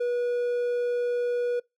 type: tone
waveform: triangle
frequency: 485.1 Hz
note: B4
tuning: 31 cents flat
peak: -22 dBFS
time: 0-1.6 s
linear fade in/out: 10 ms
effects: noise-tail reverb RT60 0.2 s tail -24 dB re dry